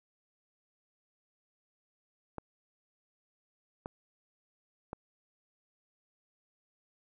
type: clicks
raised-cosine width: 1 ms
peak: -24 dBFS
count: 3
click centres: 2.383 / 3.859 / 4.931 s
effects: none